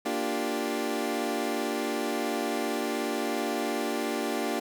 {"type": "chord", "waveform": "25% pulse", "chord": "G minor seventh", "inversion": "first", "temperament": "equal", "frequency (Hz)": [233.1, 293.7, 349.2, 392], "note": ["Bb3", "D4", "F4", "G4"], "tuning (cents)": [0, 0, 0, 0], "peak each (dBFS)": [-30, -29, -31, -30], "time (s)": [0.05, 4.6], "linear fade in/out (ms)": 10, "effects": []}